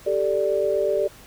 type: chord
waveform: sine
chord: G suspended second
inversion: none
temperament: equal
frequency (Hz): 392 / 440 / 587.3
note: G4 / A4 / D5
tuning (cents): 0 / 0 / 0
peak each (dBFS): -24 / -25 / -22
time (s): 0.06-1.08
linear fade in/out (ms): 10
effects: pink hiss -47 dBFS RMS until 1.26 s